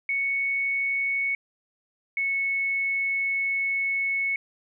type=tone pair in turn; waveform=sine; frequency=2217 / 2204 Hz; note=C#7 / C#7; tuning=0 / -11 cents; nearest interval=unison; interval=11 cents; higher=first; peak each=-23 dBFS; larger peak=neither; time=0.09-1.35 / 2.17-4.36 s; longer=second; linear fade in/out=2 ms; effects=none